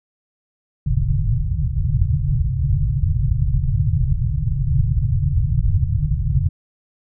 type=low-pass noise; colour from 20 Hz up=white; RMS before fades=-18 dBFS; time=0.86-6.49 s; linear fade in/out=5 ms; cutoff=150 Hz; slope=96 dB/octave; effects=none